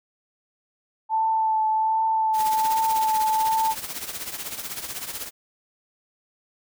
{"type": "tone with vibrato", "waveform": "sine", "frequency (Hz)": 880, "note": "A5", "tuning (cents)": 0, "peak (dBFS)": -19, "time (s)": [1.09, 3.75], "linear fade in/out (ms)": 50, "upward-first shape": "triangle", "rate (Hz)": 1.3, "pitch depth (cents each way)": 19}
{"type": "noise with tremolo", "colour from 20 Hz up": "white", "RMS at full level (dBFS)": -30, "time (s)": [2.33, 5.31], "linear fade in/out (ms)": 50, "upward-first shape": "triangle", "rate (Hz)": 16, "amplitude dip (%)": 75}
{"effects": []}